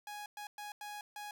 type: tone bursts at uneven times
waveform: sawtooth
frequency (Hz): 830.6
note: G#5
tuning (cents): 0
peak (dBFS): -39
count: 5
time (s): 0.07-0.26 / 0.37-0.47 / 0.58-0.72 / 0.81-1.01 / 1.16-1.31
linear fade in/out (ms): 2
effects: none